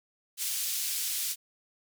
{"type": "band-pass noise", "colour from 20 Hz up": "white", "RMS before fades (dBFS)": -32, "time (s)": [0.37, 1.36], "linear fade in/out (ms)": 50, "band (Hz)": [3200, 16000], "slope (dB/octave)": 12, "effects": []}